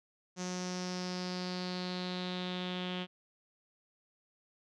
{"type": "tone with low-pass filter sweep", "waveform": "sawtooth", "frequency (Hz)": 181.4, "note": "F#3", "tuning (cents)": -34, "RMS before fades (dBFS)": -38, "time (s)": [0.36, 3.07], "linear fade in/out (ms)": 50, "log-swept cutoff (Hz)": [6200, 3200], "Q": 5.5, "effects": []}